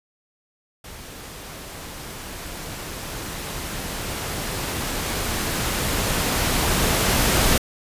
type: noise with level ramp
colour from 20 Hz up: pink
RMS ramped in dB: -39 to -18 dBFS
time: 0.84-7.58 s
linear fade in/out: 5 ms
effects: resampled to 32000 Hz

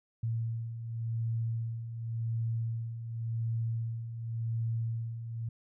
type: beating tone pair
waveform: sine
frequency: 113.7 / 114.6 Hz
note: A#2 / A#2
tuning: -43 / -29 cents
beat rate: 0.9 Hz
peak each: -39 / -32 dBFS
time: 0.23-5.49 s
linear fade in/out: 5 ms
effects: none

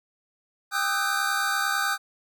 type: tone cluster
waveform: square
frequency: 797 / 1220 / 1291 / 1517 / 1586 Hz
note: G5 / D#6 / E6 / F#6 / G6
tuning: +28 / -34 / -37 / +43 / +20 cents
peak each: -33 / -31 / -32 / -28 / -32 dBFS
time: 0.71-1.98 s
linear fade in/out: 50 ms
effects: none

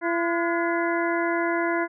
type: harmonic tone with a mistuned harmonic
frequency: 338.9 Hz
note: E4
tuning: 48 cents sharp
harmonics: 1 / 2 / 3 / 4 / 5 / 6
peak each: -25 / -28 / -30 / -31 / -32 / -33 dBFS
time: 0.01-1.88 s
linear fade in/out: 50 ms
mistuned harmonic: 4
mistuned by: +100 cents
effects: none

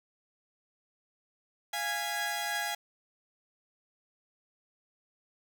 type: tone cluster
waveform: sawtooth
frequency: 695 / 826 / 1655 / 1984 Hz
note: F5 / G#5 / G#6 / B6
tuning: -9 / -10 / -6 / +7 cents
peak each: -35 / -32 / -32 / -36 dBFS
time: 1.73-2.75 s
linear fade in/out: 5 ms
effects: none

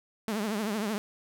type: tone with vibrato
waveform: sawtooth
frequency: 212.2 Hz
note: G#3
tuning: 38 cents sharp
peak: -25 dBFS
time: 0.28-0.98 s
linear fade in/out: 0 ms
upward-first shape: triangle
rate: 13 Hz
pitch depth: 140 cents each way
effects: none

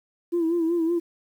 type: tone with vibrato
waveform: sine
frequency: 335 Hz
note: E4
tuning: 28 cents sharp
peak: -19 dBFS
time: 0.32-1 s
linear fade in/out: 20 ms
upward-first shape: sine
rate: 5.3 Hz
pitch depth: 67 cents each way
effects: tanh soft clip ceiling -17 dBFS + 9-bit

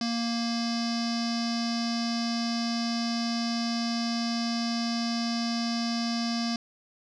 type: tone with low-pass filter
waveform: square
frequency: 233.1 Hz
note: A#3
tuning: in tune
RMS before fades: -29 dBFS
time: 0.01-6.56 s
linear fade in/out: 2 ms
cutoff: 5100 Hz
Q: 8.5
effects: none

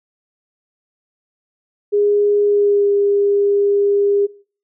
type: tone with pitch glide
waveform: sine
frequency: 411.2 to 404.1 Hz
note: G#4 to G#4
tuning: -17 to -47 cents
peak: -12 dBFS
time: 1.92-4.27 s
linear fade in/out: 20 ms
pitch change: -30 cents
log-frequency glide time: 2.44-2.9 s
effects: noise-tail reverb RT60 0.4 s tail -19 dB re dry

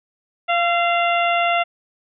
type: harmonic tone with a mistuned harmonic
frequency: 692 Hz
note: F5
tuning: 16 cents flat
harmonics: 1 / 2 / 3 / 4 / 5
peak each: -18 / -23 / -24 / -24 / -31 dBFS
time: 0.48-1.64 s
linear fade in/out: 20 ms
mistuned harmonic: 2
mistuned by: -30 cents
effects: none

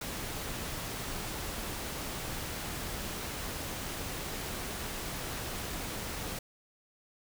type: noise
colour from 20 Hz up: pink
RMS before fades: -38 dBFS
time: 0.01-6.39 s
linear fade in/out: 5 ms
effects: none

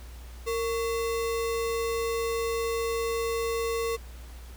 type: tone with sample-and-hold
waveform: sine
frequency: 460 Hz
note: A#4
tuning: 23 cents flat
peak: -26 dBFS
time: 0.46-3.97 s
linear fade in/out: 20 ms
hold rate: 1575 Hz
effects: added 60 Hz sine -41 dBFS peak until 4.56 s + pink hiss -52 dBFS RMS until 4.56 s

